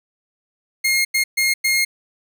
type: tone bursts at uneven times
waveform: sawtooth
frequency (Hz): 2138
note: C7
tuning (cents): +37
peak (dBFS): -12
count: 4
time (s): 0.84-1.05 / 1.14-1.24 / 1.37-1.54 / 1.64-1.85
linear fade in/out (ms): 10
effects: none